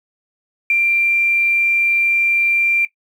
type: tone with quantisation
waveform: sine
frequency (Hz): 2369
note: D7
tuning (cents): +14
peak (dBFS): -12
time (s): 0.7-2.85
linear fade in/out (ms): 2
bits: 7
effects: noise-tail reverb RT60 0.1 s tail -17 dB re dry